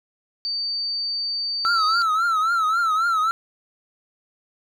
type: tone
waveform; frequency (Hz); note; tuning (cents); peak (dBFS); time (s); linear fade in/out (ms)
sine; 4600; D8; -37; -23; 0.45-2.02; 0
type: tone with vibrato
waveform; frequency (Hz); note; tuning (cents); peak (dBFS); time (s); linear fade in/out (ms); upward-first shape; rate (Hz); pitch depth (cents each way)
triangle; 1324; E6; +7; -16; 1.65-3.31; 0; triangle; 3.7; 120
effects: none